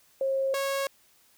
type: tone pair in turn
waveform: sine / sawtooth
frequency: 538 / 549.3 Hz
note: C5 / C#5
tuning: +48 / -16 cents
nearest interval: unison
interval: 36 cents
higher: second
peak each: -24 / -23 dBFS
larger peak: second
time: 0.21-0.54 / 0.54-0.87 s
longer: neither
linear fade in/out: 2 ms
effects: white hiss -62 dBFS RMS until 1.37 s